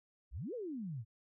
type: exponential two-way sweep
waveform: sine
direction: up then down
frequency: 47.86 to 521 to 102 Hz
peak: -39 dBFS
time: 0.31-1.05 s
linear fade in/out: 50 ms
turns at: 0.54 s
effects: none